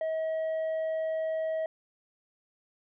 triangle tone with tanh clipping, 639 Hz, D#5, 46 cents sharp, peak -29 dBFS, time 0.01-1.66 s, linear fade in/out 2 ms, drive 8 dB, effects none

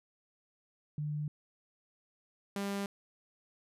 sine / sawtooth tone pair in turn, 149.4 / 199.43 Hz, D3 / G3, +30 / +30 cents, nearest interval perfect fourth, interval 500 cents, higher second, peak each -33 / -30 dBFS, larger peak second, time 0.98-1.28 / 2.56-2.86 s, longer neither, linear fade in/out 2 ms, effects resampled to 32000 Hz

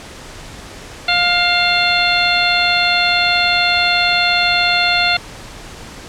harmonic tone with a mistuned harmonic, 705 Hz, F5, 16 cents sharp, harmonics 1 / 2 / 3 / 4 / 5 / 6, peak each -19 / -19 / -19 / -19 / -19 / -19 dBFS, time 1.08-5.17 s, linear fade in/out 5 ms, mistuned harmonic 4, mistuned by -52 cents, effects pink hiss -34 dBFS RMS until 6.08 s + low-pass 8000 Hz 12 dB/octave

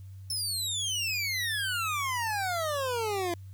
25% pulse exponential sweep, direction down, 5350 to 337 Hz, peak -25 dBFS, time 0.3-3.34 s, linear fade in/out 2 ms, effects added 96 Hz sine -42 dBFS peak until 3.53 s + white hiss -67 dBFS RMS until 3.53 s

